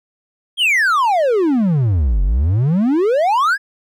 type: exponential two-way sweep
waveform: triangle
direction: down then up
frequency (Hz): 3322 to 43.69 to 1728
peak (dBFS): -10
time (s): 0.57-3.58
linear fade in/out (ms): 50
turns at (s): 2.23
effects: none